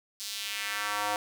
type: tone with high-pass filter sweep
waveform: square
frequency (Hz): 103.83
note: G#2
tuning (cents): 0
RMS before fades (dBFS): -33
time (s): 0.2-1.16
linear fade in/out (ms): 0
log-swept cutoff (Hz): 4900 to 730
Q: 1.6
effects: none